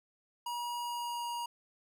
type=tone with pitch glide; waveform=square; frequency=958 to 950.3 Hz; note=A#5 to A#5; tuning=+47 to +33 cents; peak=-36 dBFS; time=0.46-1.46 s; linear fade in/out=5 ms; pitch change=-14 cents; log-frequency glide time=0.82-1.27 s; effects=none